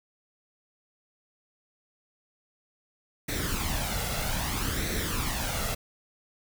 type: noise with flanger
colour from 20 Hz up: pink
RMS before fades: -30 dBFS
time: 3.28-5.75 s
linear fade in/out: 10 ms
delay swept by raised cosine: 0.5 to 1.5 ms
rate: 0.62 Hz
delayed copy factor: +0.6
effects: none